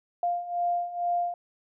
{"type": "beating tone pair", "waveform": "sine", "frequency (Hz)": [698.5, 700.7], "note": ["F5", "F5"], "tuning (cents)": [0, 6], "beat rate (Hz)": 2.2, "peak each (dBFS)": [-31, -27], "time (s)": [0.23, 1.34], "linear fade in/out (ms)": 2, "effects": []}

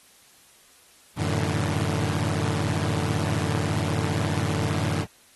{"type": "tone cluster", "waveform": "sawtooth", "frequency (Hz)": [93.1, 111.1, 115.7, 147.5, 162.4], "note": ["F#2", "A2", "A#2", "D3", "E3"], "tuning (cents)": [11, 17, -13, 8, -26], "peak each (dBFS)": [-24, -25, -32, -24, -28], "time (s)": [1.16, 5.06], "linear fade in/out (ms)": 50, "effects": ["white hiss -55 dBFS RMS until 5.35 s", "AAC 32 kbps"]}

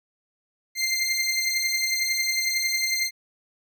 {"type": "beating tone pair", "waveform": "20% pulse", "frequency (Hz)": [2092, 2103], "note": ["C7", "C7"], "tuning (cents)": [-1, 8], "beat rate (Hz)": 11, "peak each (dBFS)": [-19, -23], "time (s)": [0.75, 3.11], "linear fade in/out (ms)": 50, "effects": []}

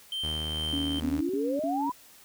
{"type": "tone with tremolo", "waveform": "triangle", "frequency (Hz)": 3127, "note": "G7", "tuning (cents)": -5, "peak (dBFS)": -28, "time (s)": [0.12, 1], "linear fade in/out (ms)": 2, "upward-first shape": "sine", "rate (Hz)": 2.2, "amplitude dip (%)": 30}
{"type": "tone with pitch glide", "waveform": "sawtooth", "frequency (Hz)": [77.6, 77.11], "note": ["D#2", "D#2"], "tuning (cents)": [-4, -15], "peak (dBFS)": -30, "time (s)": [0.23, 1.21], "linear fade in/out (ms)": 10, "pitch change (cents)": -11, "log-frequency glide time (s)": [0.88, 1.04]}
{"type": "tone bursts", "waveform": "sine", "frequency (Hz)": 281.2, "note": "C#4", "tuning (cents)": 25, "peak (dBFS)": -29, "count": 4, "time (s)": [0.73, 1.896], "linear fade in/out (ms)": 2, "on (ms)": 260, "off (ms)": 42}
{"type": "exponential sweep", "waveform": "sine", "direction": "up", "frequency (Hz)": [230, 1018], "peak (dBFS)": -28, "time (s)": [1.02, 1.92], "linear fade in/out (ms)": 10}
{"effects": ["white hiss -54 dBFS RMS until 2.24 s"]}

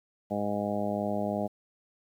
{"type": "harmonic tone", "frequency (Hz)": 102.9, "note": "G#2", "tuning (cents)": -16, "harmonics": [1, 2, 3, 4, 5, 6, 7, 8], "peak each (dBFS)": [-41, -32, -38, -39, -38, -33, -37, -40], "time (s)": [0.3, 1.48], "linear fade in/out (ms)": 20, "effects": ["10-bit"]}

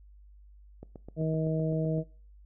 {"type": "click train", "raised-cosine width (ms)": 2, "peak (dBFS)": -30, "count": 10, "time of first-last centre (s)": [0.83, 1.981], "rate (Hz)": 7.82}
{"type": "harmonic tone", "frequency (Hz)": 158.6, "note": "D#3", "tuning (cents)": 33, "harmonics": [1, 2, 3, 4], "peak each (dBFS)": [-28, -35, -35, -36], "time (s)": [1.16, 2.04], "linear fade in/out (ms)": 50}
{"effects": ["noise-tail reverb RT60 0.4 s tail -21 dB re dry", "added 50 Hz sine -51 dBFS peak until 2.45 s"]}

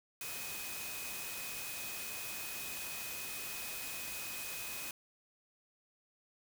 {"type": "tone in noise", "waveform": "sine", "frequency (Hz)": 2512, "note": "D#7", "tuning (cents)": 16, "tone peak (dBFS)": -47, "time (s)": [0.21, 4.91], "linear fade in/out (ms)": 2, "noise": "white", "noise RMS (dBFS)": -43, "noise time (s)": [0.21, 4.91], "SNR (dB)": -7, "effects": []}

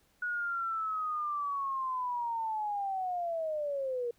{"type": "linear sweep", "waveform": "sine", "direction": "down", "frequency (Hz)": [1464, 468.4], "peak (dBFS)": -31, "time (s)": [0.22, 4.11], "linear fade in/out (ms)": 5, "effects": ["pink hiss -69 dBFS RMS until 4.18 s"]}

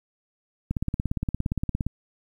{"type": "click train", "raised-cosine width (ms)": 5, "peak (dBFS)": -13, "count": 21, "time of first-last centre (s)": [0.71, 1.866], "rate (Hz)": 17.3, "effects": ["9-bit"]}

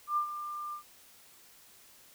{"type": "tone with ADSR envelope", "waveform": "sine", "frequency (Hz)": 1194, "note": "D6", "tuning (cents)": 28, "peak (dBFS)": -25, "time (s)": [0.07, 0.83], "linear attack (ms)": 97, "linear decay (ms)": 94, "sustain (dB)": -11, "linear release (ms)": 99, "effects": ["white hiss -58 dBFS RMS until 2.14 s"]}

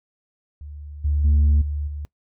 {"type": "tone with level steps", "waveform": "sine", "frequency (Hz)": 73.42, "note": "D2", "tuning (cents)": 0, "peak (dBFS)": [-34, -17, -11, -23, -28], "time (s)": [0.61, 2.05], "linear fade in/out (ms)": 0, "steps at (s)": [1.04, 1.24, 1.61, 1.87], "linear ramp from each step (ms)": 10, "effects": ["noise-tail reverb RT60 0.1 s tail -22 dB re dry", "tanh soft clip ceiling -12 dBFS"]}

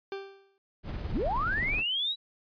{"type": "tone with exponential decay", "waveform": "40% pulse", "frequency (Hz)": 392, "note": "G4", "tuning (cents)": 0, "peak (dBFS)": -31, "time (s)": [0.12, 0.58], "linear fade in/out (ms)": 1, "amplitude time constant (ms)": 100}
{"type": "noise with tremolo", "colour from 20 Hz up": "brown", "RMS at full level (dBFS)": -33, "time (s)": [0.83, 1.84], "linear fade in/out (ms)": 50, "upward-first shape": "sine", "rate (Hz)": 19, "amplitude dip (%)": 35}
{"type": "linear sweep", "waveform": "sine", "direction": "up", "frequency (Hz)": [55.9, 3951], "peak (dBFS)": -27, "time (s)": [1.11, 2.16], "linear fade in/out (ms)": 50}
{"effects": ["resampled to 11025 Hz"]}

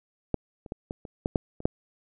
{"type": "clicks", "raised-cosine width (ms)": 2, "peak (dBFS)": [-11, -29, -19, -20, -26, -13, -9, -27, -7], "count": 9, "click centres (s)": [0.343, 0.662, 0.721, 0.909, 1.052, 1.259, 1.358, 1.604, 1.655], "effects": []}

